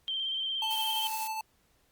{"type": "tone with vibrato", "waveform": "sine", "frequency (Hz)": 3136, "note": "G7", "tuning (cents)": 0, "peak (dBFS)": -30, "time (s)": [0.08, 1.07], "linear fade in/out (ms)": 0, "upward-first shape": "square", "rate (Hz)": 17, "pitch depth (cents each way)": 26}
{"type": "tone with tremolo", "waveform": "square", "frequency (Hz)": 880, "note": "A5", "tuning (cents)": 0, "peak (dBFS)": -32, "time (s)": [0.62, 1.41], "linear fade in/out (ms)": 2, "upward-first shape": "triangle", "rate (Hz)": 12, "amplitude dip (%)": 40}
{"type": "noise", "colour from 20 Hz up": "blue", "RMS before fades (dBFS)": -39, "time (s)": [0.7, 1.28], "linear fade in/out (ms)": 10}
{"effects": ["pink hiss -69 dBFS RMS until 1.91 s", "Opus 48 kbps"]}